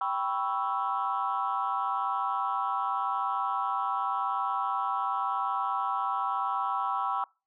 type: chord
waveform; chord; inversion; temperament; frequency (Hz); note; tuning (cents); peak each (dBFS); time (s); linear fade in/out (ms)
sine; C# half-diminished seventh; second; equal; 784 / 987.8 / 1108.7 / 1318.5; G5 / B5 / C#6 / E6; 0 / 0 / 0 / 0; -32; 0.01-7.24; 2
effects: noise-tail reverb RT60 0.3 s tail -25 dB re dry + tanh soft clip ceiling -19 dBFS